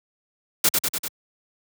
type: noise with echo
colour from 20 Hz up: white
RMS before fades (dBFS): -17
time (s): 0.64-0.69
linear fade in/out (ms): 5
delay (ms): 98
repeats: 4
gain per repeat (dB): -3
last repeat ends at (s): 1.082
effects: high-pass 100 Hz 12 dB/octave